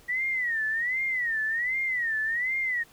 sine tone with vibrato, 1921 Hz, B6, 48 cents flat, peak -25 dBFS, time 0.08-2.84 s, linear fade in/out 20 ms, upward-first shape sine, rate 1.3 Hz, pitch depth 170 cents each way, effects pink hiss -56 dBFS RMS until 2.92 s

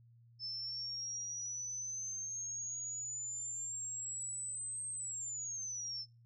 sine exponential two-way sweep, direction up then down, 5250 to 8372 to 5250 Hz, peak -39 dBFS, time 0.39-6.06 s, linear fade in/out 50 ms, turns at 4.9 s, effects noise-tail reverb RT60 0.3 s tail -26 dB re dry + added 117 Hz sine -60 dBFS peak until 6.25 s

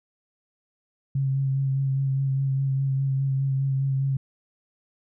sine tone with vibrato, 135.5 Hz, C#3, 39 cents flat, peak -21 dBFS, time 1.15-4.17 s, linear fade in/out 5 ms, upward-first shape sine, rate 4.9 Hz, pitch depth 21 cents each way, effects none

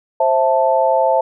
sine chord, A minor, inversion first, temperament just, 528 / 660 / 880 Hz, C5 / E5 / A5, +16 / +2 / 0 cents, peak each -16 dBFS, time 0.2-1.21 s, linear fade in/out 5 ms, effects none

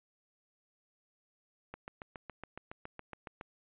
click train, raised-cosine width 0.5 ms, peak -28 dBFS, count 13, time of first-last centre 1.74-3.411 s, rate 7.18 Hz, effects resampled to 8000 Hz

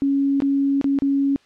sine tone with dropouts, 277.2 Hz, C#4, in tune, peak -16 dBFS, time 0.02-1.36 s, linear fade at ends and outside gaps 0 ms, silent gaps 0.403-0.421 / 0.813-0.843 / 0.988-1.021 s, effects white hiss -56 dBFS RMS until 1.45 s + low-pass 4000 Hz 12 dB/octave

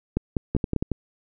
two click trains, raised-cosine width 3 ms, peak -9 / -11 dBFS, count 4 / 5, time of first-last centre 0.17-0.763 / 0.55-0.917 s, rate 5.06 / 10.9 Hz, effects none

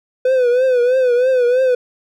triangle tone with vibrato, 502 Hz, B4, 28 cents sharp, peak -9 dBFS, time 0.25-1.75 s, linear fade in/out 5 ms, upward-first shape triangle, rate 3.1 Hz, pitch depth 93 cents each way, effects none

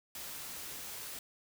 white noise, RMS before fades -44 dBFS, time 0.15-1.19 s, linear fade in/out 2 ms, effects none

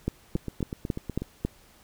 two click trains, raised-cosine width 3 ms, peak -13 / -19 dBFS, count 6 / 8, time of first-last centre 0.08-1.45 / 0.36-1.22 s, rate 3.65 / 8.14 Hz, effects pink hiss -57 dBFS RMS until 1.83 s

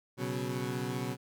20% pulse chord, B suspended second, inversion none, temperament equal, 123.47 / 138.59 / 185 Hz, B2 / C#3 / F#3, 0 / 0 / 0 cents, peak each -31 / -33 / -35 dBFS, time 0.17-1.17 s, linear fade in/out 50 ms, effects none

